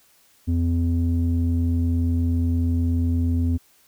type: tone with low-pass filter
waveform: square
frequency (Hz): 84.2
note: E2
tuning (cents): +37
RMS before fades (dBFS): -21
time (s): 0.47-3.58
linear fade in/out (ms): 20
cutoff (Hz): 210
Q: 5.1
effects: white hiss -58 dBFS RMS until 3.87 s